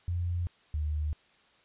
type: tone pair in turn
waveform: sine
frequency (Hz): 87.31 / 75.75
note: F2 / D#2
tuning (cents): 0 / -46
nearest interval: major second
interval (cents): 246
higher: first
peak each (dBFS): -28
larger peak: neither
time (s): 0.08-0.47 / 0.74-1.13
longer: neither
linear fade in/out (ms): 0
effects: white hiss -63 dBFS RMS until 1.64 s + resampled to 8000 Hz